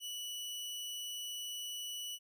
sawtooth tone, 2953 Hz, F#7, 4 cents flat, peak -37 dBFS, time 0-2.19 s, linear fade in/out 50 ms, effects none

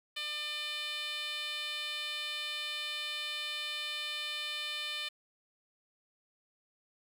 10% pulse tone with band-pass filter, 600 Hz, D5, 37 cents sharp, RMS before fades -38 dBFS, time 0.16-5.09 s, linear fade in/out 10 ms, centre 3500 Hz, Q 1.8, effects 9-bit

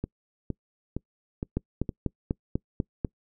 two click trains, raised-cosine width 3 ms, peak -13 / -17 dBFS, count 7 / 5, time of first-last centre 1.57-3.048 / 0.04-1.892 s, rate 4.06 / 2.16 Hz, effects noise-tail reverb RT60 0.1 s tail -26 dB re dry

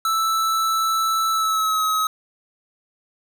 square tone with pitch glide, 1318.5 to 1276.5 Hz, E6 to D#6, 0 to +44 cents, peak -19 dBFS, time 0.05-2.07 s, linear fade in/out 2 ms, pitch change -56 cents, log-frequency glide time 1.32-1.82 s, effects none

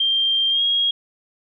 sine tone with pitch glide, 3177 to 3278 Hz, G7 to G#7, +23 to -23 cents, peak -16 dBFS, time 0-0.91 s, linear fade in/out 5 ms, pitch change +54 cents, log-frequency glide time 0.5-0.62 s, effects none

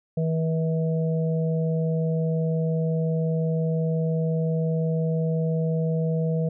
harmonic tone, 161.3 Hz, E3, 37 cents flat, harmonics 1 / 3 / 4, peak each -22 / -29 / -34 dBFS, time 0.17-6.49 s, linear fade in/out 5 ms, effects none

